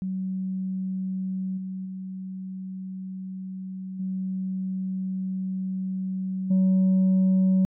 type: tone with level steps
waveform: sine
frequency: 188.2 Hz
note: F#3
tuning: 30 cents sharp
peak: -26 / -30 / -32 / -26 / -15 dBFS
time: 0.02-7.65 s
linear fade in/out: 0 ms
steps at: 1.57 / 1.85 / 3.99 / 6.5 s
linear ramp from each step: 10 ms
effects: tanh soft clip ceiling -16 dBFS